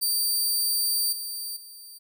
15% pulse tone with level steps, 4646 Hz, D8, 20 cents flat, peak -16 / -25 / -36 dBFS, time 0.01-1.99 s, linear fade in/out 20 ms, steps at 1.12 / 1.56 s, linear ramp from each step 10 ms, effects none

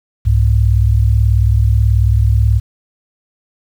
sine tone pair together, 65.41 / 103.83 Hz, C2 / G#2, 0 / 0 cents, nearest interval minor sixth, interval 800 cents, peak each -11 dBFS, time 0.25-2.6 s, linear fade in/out 20 ms, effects 7-bit

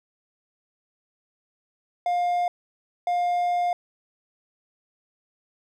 triangle tone bursts at uneven times, 707 Hz, F5, 21 cents sharp, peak -19 dBFS, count 2, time 2.06-2.48 / 3.07-3.73 s, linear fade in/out 2 ms, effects none

